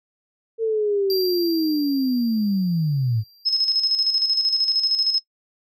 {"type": "linear sweep", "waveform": "sine", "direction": "down", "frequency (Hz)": [454.9, 103.83], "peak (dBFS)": -18, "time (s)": [0.58, 3.24], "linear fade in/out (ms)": 50}
{"type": "tone with exponential decay", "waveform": "square", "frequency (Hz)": 4731, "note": "D8", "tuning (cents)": 12, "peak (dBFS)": -24, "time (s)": [1.1, 4.37], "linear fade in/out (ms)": 1, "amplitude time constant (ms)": 710}
{"type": "tone with tremolo", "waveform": "sine", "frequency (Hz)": 5170, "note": "E8", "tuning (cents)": -34, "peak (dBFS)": -15, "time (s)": [3.45, 5.2], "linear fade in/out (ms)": 20, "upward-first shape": "square", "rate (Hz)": 13, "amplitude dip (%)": 50}
{"effects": ["noise-tail reverb RT60 0.1 s tail -23 dB re dry"]}